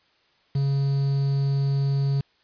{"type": "tone with quantisation", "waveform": "triangle", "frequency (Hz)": 138.59, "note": "C#3", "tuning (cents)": 0, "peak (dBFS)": -18, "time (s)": [0.55, 2.21], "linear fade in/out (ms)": 5, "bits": 7, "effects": ["white hiss -63 dBFS RMS until 2.43 s", "resampled to 11025 Hz"]}